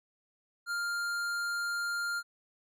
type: tone with tanh clipping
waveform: sine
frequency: 1400 Hz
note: F6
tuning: 4 cents sharp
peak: -33 dBFS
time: 0.66-2.23 s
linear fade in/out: 50 ms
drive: 16 dB
effects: none